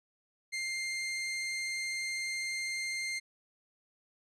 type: tone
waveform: sawtooth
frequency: 2104 Hz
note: C7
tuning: 9 cents sharp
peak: -30 dBFS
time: 0.52-3.2 s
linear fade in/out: 20 ms
effects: resampled to 22050 Hz